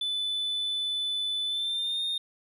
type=tone with pitch glide; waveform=sine; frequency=3499 to 3664 Hz; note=A7 to A#7; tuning=-10 to -31 cents; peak=-25 dBFS; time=0.01-2.18 s; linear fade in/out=5 ms; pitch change=+79 cents; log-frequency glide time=1.46-2.02 s; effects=tanh soft clip ceiling -26 dBFS